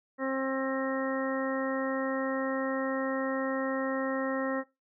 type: harmonic tone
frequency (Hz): 266.2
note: C4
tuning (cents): +30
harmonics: 1 / 2 / 3 / 4 / 5 / 6 / 7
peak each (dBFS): -32 / -32 / -43 / -39 / -40 / -49 / -39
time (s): 0.18-4.64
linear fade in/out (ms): 50
effects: noise-tail reverb RT60 0.2 s tail -17 dB re dry